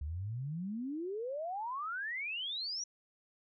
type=exponential sweep; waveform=sine; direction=up; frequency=69.3 to 5920 Hz; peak=-36 dBFS; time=0.01-2.84 s; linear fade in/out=5 ms; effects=none